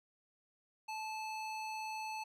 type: tone with band-pass filter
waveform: square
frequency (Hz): 871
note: A5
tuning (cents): -18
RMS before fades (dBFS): -42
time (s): 0.88-2.24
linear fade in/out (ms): 10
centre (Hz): 2400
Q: 0.54
effects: none